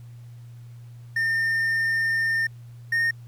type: tone pair in turn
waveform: triangle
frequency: 1812 / 1839.4 Hz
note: A#6 / A#6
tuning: -50 / -24 cents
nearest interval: unison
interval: 26 cents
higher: second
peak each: -19 / -18 dBFS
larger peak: second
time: 1.16-2.47 / 2.92-3.11 s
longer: first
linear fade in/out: 5 ms
effects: added 119 Hz sine -40 dBFS peak until 3.27 s + pink hiss -61 dBFS RMS until 3.27 s